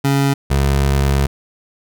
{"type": "tone pair in turn", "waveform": "25% pulse", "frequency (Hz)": [138.59, 69.1], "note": ["C#3", "C#2"], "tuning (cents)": [0, -5], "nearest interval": "octave", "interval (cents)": 1205, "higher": "first", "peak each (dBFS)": -9, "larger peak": "neither", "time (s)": [[0.04, 0.34], [0.5, 1.27]], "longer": "second", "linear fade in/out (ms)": 10, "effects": []}